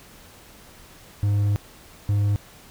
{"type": "tone bursts at uneven times", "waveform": "triangle", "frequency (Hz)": 102.2, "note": "G#2", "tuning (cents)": -27, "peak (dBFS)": -16, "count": 2, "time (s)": [[1.23, 1.56], [2.09, 2.36]], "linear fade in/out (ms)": 0, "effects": ["pink hiss -48 dBFS RMS until 2.7 s"]}